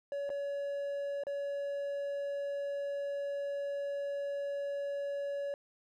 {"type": "tone with dropouts", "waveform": "triangle", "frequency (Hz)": 565, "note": "C#5", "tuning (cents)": 33, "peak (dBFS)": -32, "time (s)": [0.12, 5.54], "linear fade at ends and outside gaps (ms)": 1, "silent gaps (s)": [[0.293, 0.301], [1.236, 1.268]], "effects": []}